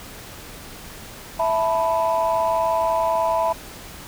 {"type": "chord", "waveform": "sine", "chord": "E suspended fourth", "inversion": "none", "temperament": "just", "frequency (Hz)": [659.3, 879, 988.9], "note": ["E5", "A5", "B5"], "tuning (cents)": [0, -2, 2], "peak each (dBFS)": [-20, -24, -21], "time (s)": [1.39, 3.53], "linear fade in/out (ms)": 10, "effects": ["tanh soft clip ceiling -11 dBFS", "pink hiss -39 dBFS RMS until 4.07 s"]}